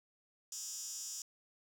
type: tone with high-pass filter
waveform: 15% pulse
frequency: 318.2 Hz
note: D#4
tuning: 39 cents sharp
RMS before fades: -44 dBFS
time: 0.52-1.22 s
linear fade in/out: 2 ms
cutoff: 6400 Hz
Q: 8.6
effects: none